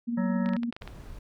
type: tone with tremolo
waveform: sine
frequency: 235.7 Hz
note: A#3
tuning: 19 cents sharp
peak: -25 dBFS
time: 0.07-0.71 s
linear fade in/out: 20 ms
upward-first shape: sine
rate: 18 Hz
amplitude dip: 45%
type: harmonic tone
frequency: 187 Hz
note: F#3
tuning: 19 cents sharp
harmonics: 1 / 3 / 5 / 7 / 9 / 10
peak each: -27 / -37 / -41 / -44 / -46 / -47 dBFS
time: 0.17-0.57 s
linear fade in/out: 10 ms
type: clicks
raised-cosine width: 0.3 ms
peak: -24 dBFS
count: 9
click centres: 0.46 / 0.49 / 0.535 / 0.566 / 0.633 / 0.726 / 0.765 / 0.821 / 0.876 s
type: noise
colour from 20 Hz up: brown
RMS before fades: -43 dBFS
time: 0.81-1.19 s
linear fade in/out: 5 ms
effects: none